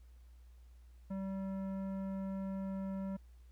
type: tone with tanh clipping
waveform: sine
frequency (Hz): 192.8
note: G3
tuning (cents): -28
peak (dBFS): -39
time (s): 1.1-3.17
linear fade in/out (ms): 10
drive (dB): 13
effects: added 60 Hz sine -55 dBFS peak until 3.51 s + pink hiss -75 dBFS RMS until 3.51 s